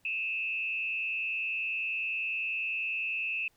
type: tone with frequency modulation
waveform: sine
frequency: 2610 Hz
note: E7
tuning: 18 cents flat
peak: -30 dBFS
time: 0.05-3.48 s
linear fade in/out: 2 ms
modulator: 130 Hz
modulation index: 0.75
effects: pink hiss -69 dBFS RMS until 3.56 s